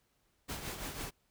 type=noise with tremolo; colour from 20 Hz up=pink; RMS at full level=-39 dBFS; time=0.48-1.11 s; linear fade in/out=20 ms; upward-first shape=triangle; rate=6 Hz; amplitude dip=60%; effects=pink hiss -75 dBFS RMS until 1.3 s